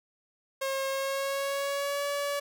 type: tone with pitch glide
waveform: sawtooth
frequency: 539 to 570.7 Hz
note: C#5 to D5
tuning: -49 to -50 cents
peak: -25 dBFS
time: 0.61-2.4 s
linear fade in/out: 10 ms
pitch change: +99 cents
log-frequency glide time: 0.9-2.06 s
effects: none